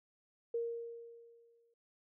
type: tone with exponential decay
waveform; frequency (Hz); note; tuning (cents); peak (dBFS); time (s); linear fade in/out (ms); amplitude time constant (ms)
sine; 466.2; A#4; 0; -32; 0.54-1.74; 5; 260
effects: none